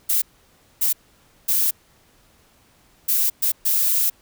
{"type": "noise bursts at uneven times", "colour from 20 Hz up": "violet", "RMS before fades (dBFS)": -19, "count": 6, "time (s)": [[0.09, 0.22], [0.81, 0.93], [1.48, 1.71], [3.08, 3.3], [3.42, 3.52], [3.65, 4.1]], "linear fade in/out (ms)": 10, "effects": ["pink hiss -57 dBFS RMS until 4.21 s"]}